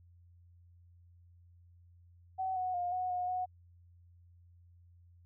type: tone with pitch steps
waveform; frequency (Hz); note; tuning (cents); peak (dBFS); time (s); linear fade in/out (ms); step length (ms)
sine; 756 / 737 / 710 / 734 / 722 / 733; F#5 / F#5 / F5 / F#5 / F#5 / F#5; +37 / -7 / +28 / -14 / -43 / -16; -32; 2.38-3.46; 20; 180
effects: added 87 Hz sine -58 dBFS peak until 5.25 s